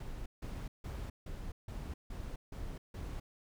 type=noise bursts; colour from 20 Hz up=brown; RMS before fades=-42 dBFS; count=8; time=0-3.2 s; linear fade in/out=5 ms; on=260 ms; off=160 ms; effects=none